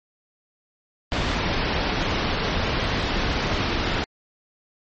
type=low-pass noise; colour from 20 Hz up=pink; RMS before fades=-24 dBFS; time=1.12-4.04 s; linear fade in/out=0 ms; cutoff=4600 Hz; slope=24 dB/octave; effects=MP3 32 kbps